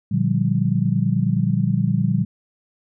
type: chord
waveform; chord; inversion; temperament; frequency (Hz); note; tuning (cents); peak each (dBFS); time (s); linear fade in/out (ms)
sine; G minor seventh; first; just; 117.6 / 147 / 176.4 / 196; Bb2 / D3 / F3 / G3; +16 / +2 / +18 / 0; -22; 0.11-2.25; 10
effects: none